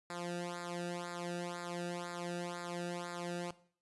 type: tone with flanger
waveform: sawtooth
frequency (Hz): 174.61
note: F3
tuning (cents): 0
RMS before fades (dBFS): -41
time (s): 0.1-3.51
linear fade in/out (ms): 0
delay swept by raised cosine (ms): 0.33 to 0.95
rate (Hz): 2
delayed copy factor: -1
effects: noise-tail reverb RT60 0.5 s tail -17 dB re dry + resampled to 24000 Hz